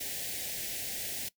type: band-stop noise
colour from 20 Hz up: white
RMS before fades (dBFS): -37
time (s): 0-1.29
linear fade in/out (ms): 10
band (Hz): 770 to 1700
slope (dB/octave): 48
effects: noise-tail reverb RT60 0.1 s tail -20 dB re dry